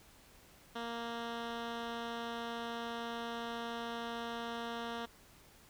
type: tone with low-pass filter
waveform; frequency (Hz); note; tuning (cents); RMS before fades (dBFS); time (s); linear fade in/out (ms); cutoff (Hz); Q
10% pulse; 233.1; A#3; 0; -41; 0.75-5.06; 10; 3600; 1.3
effects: pink hiss -61 dBFS RMS until 5.69 s